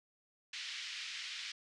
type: band-pass noise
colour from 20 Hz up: pink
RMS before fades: -44 dBFS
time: 0.53-1.52 s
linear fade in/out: 5 ms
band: 2000 to 5300 Hz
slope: 24 dB/octave
effects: resampled to 24000 Hz